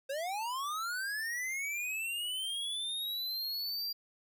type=linear sweep; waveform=square; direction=up; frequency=523.3 to 4775 Hz; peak=-35 dBFS; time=0.09-3.93 s; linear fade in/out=10 ms; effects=none